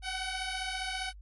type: beating tone pair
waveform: 10% pulse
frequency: 745 / 760 Hz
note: F#5 / F#5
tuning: +12 / +46 cents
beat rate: 15 Hz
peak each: -28 dBFS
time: 0.02-1.13 s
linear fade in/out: 50 ms
effects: added 50 Hz sine -46 dBFS peak until 1.21 s + MP3 48 kbps